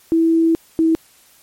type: tone pair in turn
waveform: sine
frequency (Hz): 328.1 / 324.1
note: E4 / E4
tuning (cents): -8 / -29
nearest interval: unison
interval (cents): 21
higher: first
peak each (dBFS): -11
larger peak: neither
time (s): 0.12-0.55 / 0.79-0.95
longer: first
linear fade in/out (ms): 0
effects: white hiss -51 dBFS RMS until 1.42 s + MP3 64 kbps